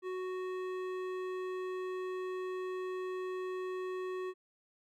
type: tone with hard clipping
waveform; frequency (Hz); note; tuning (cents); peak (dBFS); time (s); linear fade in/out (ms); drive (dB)
sine; 370; F#4; 0; -38; 0.02-4.34; 50; 13
effects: none